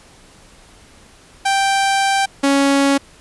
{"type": "tone pair in turn", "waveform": "sawtooth", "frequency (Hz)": [784, 277.7], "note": ["G5", "C#4"], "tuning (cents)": [0, 3], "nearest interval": "octave + tritone", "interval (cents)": 1797, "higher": "first", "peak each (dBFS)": [-10, -8], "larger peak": "second", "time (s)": [[1.45, 2.26], [2.43, 2.98]], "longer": "first", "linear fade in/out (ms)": 10, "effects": ["pink hiss -46 dBFS RMS until 3.2 s", "resampled to 24000 Hz"]}